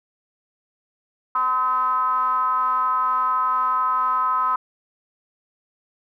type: ring-modulated tone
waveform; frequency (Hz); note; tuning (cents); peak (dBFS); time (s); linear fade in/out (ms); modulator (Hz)
triangle; 127.9; C3; -39; -13; 1.35-4.56; 5; 1150
effects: none